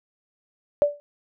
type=tone with exponential decay; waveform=sine; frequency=582 Hz; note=D5; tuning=16 cents flat; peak=-11 dBFS; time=0.82-1 s; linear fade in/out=0 ms; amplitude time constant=39 ms; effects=none